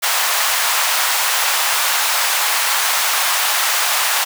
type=high-pass noise; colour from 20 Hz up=pink; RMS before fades=-17 dBFS; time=0.02-4.25 s; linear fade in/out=20 ms; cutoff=800 Hz; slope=24 dB/octave; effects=none